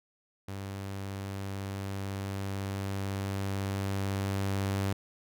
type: tone with level ramp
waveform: sawtooth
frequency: 98 Hz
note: G2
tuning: in tune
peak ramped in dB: -33 to -24 dBFS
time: 0.48-4.93 s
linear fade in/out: 5 ms
effects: none